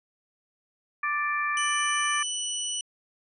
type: harmonic tone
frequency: 588 Hz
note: D5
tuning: 2 cents sharp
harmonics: 2 / 3 / 4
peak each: -28 / -29 / -32 dBFS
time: 1.03-2.23 s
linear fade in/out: 5 ms
type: tone with pitch glide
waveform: 15% pulse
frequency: 2982 to 2961 Hz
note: F#7 to F#7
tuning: +13 to +1 cents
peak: -21 dBFS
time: 1.57-2.81 s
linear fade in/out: 2 ms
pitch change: -12 cents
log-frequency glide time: 2.18-2.44 s
effects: resampled to 24000 Hz